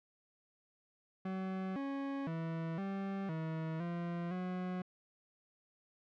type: tone with pitch steps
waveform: 40% pulse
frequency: 188.9 / 275.9 / 163.7 / 195.4 / 160.3 / 172.1 / 182.5 Hz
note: F#3 / C#4 / E3 / G3 / E3 / F3 / F#3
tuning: +36 / -8 / -12 / -5 / -48 / -25 / -24 cents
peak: -36 dBFS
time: 1.25-4.82 s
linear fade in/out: 5 ms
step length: 510 ms
effects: low-pass 2000 Hz 12 dB/octave